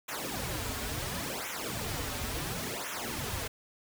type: noise with flanger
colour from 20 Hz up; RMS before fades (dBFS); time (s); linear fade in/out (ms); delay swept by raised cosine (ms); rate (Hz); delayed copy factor
pink; -36; 0.08-3.48; 10; 0.21 to 6.01; 0.71; -1
effects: none